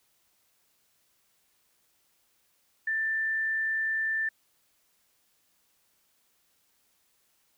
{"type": "tone", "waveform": "sine", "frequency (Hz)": 1775, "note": "A6", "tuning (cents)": 15, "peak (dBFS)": -26, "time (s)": [2.87, 4.29], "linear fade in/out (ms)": 5, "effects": ["white hiss -70 dBFS RMS until 7.57 s"]}